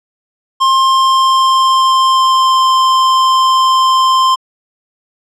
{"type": "tone with pitch glide", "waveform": "square", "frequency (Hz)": [1060, 1045.4], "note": ["C6", "C6"], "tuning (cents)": [22, -2], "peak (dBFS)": -8, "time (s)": [0.6, 4.36], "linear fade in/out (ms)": 20, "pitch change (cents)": -24, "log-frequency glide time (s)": [0.75, 2.7], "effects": ["low-pass 6000 Hz 12 dB/octave"]}